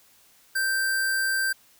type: tone with sample-and-hold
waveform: sine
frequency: 1564 Hz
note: G6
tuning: 4 cents flat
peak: -22 dBFS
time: 0.55-1.53 s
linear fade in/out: 10 ms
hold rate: 6300 Hz
effects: white hiss -58 dBFS RMS until 1.79 s